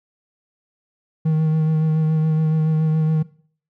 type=tone with vibrato; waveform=triangle; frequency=157.3 Hz; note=D#3; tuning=19 cents sharp; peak=-13 dBFS; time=1.25-3.23 s; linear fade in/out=10 ms; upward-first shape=sine; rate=7.1 Hz; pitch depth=19 cents each way; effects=noise-tail reverb RT60 0.5 s tail -19 dB re dry